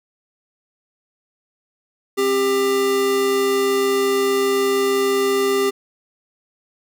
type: tone pair together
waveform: square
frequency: 265.1 / 397.2 Hz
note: C4 / G4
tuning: +23 / +23 cents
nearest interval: perfect fifth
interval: 700 cents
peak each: -27 / -17 dBFS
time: 2.17-5.71 s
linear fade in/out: 20 ms
effects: none